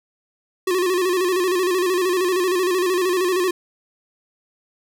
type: tone with vibrato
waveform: square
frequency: 364.4 Hz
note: F#4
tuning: 26 cents flat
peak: -18 dBFS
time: 0.67-3.51 s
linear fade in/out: 5 ms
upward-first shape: square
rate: 13 Hz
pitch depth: 61 cents each way
effects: none